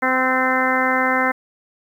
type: harmonic tone with a mistuned harmonic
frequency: 258.1 Hz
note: C4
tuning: 23 cents flat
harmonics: 1 / 2 / 3 / 4 / 5 / 6 / 7 / 8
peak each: -24 / -24 / -24 / -24 / -24 / -24 / -24 / -24 dBFS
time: 0.02-1.32 s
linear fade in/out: 10 ms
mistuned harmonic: 5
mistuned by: +25 cents
effects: 8-bit